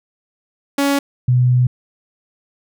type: tone pair in turn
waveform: sawtooth / sine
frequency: 280.4 / 124.9 Hz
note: C#4 / B2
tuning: +20 / +20 cents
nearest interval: octave + major second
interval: 1400 cents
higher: first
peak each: -10 dBFS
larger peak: neither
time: 0.78-0.99 / 1.28-1.67 s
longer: second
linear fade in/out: 5 ms
effects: none